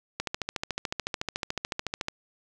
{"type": "click train", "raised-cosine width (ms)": 0.2, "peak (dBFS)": -12, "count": 27, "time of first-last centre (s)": [0.2, 2.084], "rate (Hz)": 13.8, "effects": []}